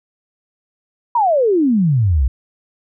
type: exponential sweep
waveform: sine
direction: down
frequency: 989 to 58.27 Hz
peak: -11 dBFS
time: 1.15-2.28 s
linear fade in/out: 5 ms
effects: none